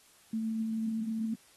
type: tone with tremolo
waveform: sine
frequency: 222.4 Hz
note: A3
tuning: 19 cents sharp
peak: -29 dBFS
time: 0.33-1.34 s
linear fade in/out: 5 ms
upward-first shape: triangle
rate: 8.2 Hz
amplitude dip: 25%
effects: white hiss -61 dBFS RMS until 1.56 s + AAC 32 kbps